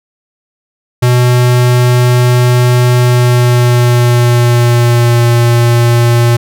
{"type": "tone with pitch glide", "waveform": "square", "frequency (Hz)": [123.47, 118.78], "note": ["B2", "A#2"], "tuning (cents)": [0, 33], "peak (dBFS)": -6, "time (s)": [1.02, 6.37], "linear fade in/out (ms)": 10, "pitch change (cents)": -67, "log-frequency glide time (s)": [2.98, 5.26], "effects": []}